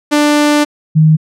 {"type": "tone pair in turn", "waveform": ["sawtooth", "sine"], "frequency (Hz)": [295.6, 156.59], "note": ["D4", "D#3"], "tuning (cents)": [11, 11], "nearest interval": "major seventh", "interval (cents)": 1100, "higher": "first", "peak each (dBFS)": -4, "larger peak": "neither", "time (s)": [[0.11, 0.65], [0.95, 1.17]], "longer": "first", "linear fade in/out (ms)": 20, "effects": ["low-pass 10000 Hz 12 dB/octave"]}